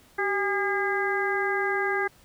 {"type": "harmonic tone with a mistuned harmonic", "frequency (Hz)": 405.3, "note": "G#4", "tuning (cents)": -42, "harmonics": [1, 2, 3, 4, 5], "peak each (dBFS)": [-28, -31, -33, -28, -32], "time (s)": [0.18, 2.08], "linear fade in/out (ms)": 10, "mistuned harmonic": 1, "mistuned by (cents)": -76, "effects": ["pink hiss -57 dBFS RMS until 2.24 s"]}